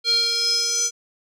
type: tone with band-pass filter sweep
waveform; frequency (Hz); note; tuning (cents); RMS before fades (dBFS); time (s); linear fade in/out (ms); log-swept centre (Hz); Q
square; 466.2; A#4; 0; -21; 0.04-0.91; 50; 4000 to 6300; 8.8
effects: none